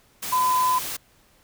sine tone in noise, 1011 Hz, B5, 40 cents sharp, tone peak -18 dBFS, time 0.32-0.79 s, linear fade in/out 10 ms, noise white, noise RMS -31 dBFS, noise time 0.22-0.97 s, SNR +10 dB, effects pink hiss -59 dBFS RMS until 1.43 s

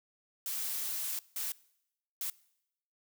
blue noise bursts at uneven times, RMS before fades -36 dBFS, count 3, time 0.46-1.19 / 1.36-1.52 / 2.21-2.3 s, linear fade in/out 2 ms, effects noise-tail reverb RT60 0.8 s tail -22 dB re dry

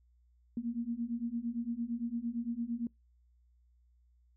sine beating tone pair, 230 / 238.8 Hz, A#3 / A#3, -23 / +42 cents, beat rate 8.8 Hz, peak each -37 / -36 dBFS, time 0.57-2.87 s, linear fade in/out 2 ms, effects noise-tail reverb RT60 0.2 s tail -26 dB re dry + added 60 Hz sine -64 dBFS peak until 4.36 s

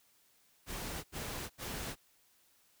pink noise bursts, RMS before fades -41 dBFS, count 3, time 0.66-1.958 s, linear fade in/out 50 ms, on 380 ms, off 79 ms, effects white hiss -69 dBFS RMS until 2.8 s

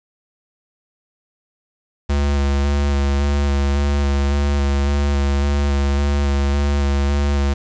square tone with vibrato, 70.6 Hz, C#2, 32 cents sharp, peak -16 dBFS, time 2.09-7.54 s, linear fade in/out 10 ms, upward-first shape square, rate 1.8 Hz, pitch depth 17 cents each way, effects resampled to 16000 Hz + 7-bit

